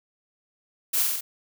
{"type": "noise with echo", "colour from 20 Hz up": "blue", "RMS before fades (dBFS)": -24, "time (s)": [0.93, 1.03], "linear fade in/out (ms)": 10, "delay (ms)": 45, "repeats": 4, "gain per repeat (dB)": -2, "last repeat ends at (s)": 1.21, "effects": []}